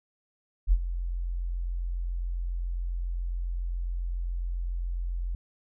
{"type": "tone with ADSR envelope", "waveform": "sine", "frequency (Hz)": 43.65, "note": "F1", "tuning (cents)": 0, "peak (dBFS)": -15, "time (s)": [0.67, 5.35], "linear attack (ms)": 50, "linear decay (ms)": 53, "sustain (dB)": -13, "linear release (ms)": 3, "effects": []}